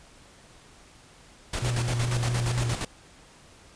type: noise with tremolo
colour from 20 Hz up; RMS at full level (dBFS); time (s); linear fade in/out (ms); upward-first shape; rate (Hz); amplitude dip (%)
pink; -30; 1.53-2.85; 5; square; 8.6; 55
type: tone with vibrato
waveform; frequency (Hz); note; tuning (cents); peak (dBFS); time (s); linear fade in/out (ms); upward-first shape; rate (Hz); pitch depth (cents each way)
triangle; 120; B2; -49; -23; 1.62-2.74; 5; sine; 4.5; 24
effects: pink hiss -53 dBFS RMS until 3.75 s + resampled to 22050 Hz